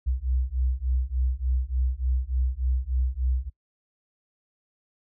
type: beating tone pair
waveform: sine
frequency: 62 / 65.4 Hz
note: B1 / C2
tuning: +7 / 0 cents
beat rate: 3.4 Hz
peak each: -25 / -25 dBFS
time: 0.06-3.5 s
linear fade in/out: 20 ms
effects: noise-tail reverb RT60 0.1 s tail -23 dB re dry + tanh soft clip ceiling -16 dBFS